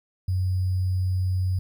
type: tone with sample-and-hold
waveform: sine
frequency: 92.5 Hz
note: F#2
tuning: in tune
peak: -21 dBFS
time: 0.28-1.59 s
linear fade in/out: 5 ms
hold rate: 4900 Hz
effects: none